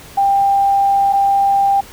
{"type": "tone pair in turn", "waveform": "sine", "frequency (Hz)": [793, 793], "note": ["G5", "G5"], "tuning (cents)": [20, 20], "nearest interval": "unison", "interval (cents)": 0, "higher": "neither", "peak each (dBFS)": -10, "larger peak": "neither", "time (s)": [[0.17, 1.13], [1.13, 1.81]], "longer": "first", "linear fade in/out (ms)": 10, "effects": ["pink hiss -38 dBFS RMS until 1.92 s"]}